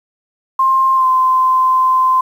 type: tone with pitch glide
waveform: sine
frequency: 1058 to 1035 Hz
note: C6 to C6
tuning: +19 to -19 cents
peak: -9 dBFS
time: 0.59-2.21 s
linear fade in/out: 5 ms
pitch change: -38 cents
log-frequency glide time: 0.95-1.06 s
effects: 7-bit